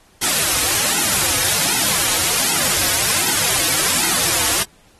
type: noise with flanger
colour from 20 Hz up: white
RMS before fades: -17 dBFS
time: 0.21-4.64 s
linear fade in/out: 20 ms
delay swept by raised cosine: 1.7 to 5.1 ms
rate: 1.3 Hz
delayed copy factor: -0.9
effects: pink hiss -53 dBFS RMS until 4.99 s + AAC 32 kbps